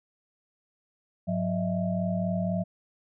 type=tone cluster; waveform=sine; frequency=102.2 / 181.5 / 617 / 661 Hz; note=G#2 / F#3 / D#5 / E5; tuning=-27 / -33 / -15 / +5 cents; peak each=-34 / -27 / -36 / -33 dBFS; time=1.27-2.64 s; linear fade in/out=20 ms; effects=none